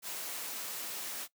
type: high-pass noise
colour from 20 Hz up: white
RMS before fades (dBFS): -40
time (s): 0.02-1.28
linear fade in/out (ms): 50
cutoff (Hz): 230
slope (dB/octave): 12
effects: noise-tail reverb RT60 0.1 s tail -18 dB re dry